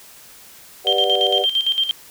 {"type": "chord", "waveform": "sine", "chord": "G major seventh", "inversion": "none", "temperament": "just", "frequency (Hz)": [392, 490, 588, 735], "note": ["G4", "B4", "D5", "F#5"], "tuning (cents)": [0, -14, 2, -12], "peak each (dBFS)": -23, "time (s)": [0.84, 1.46], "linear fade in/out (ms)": 50}
{"type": "tone with tremolo", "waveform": "sine", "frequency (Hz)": 3161, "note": "G7", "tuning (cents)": 14, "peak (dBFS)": -14, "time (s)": [0.87, 1.91], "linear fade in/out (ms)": 0, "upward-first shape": "square", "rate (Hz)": 8.8, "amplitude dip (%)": 70}
{"effects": ["tanh soft clip ceiling -4 dBFS", "white hiss -44 dBFS RMS until 2.1 s"]}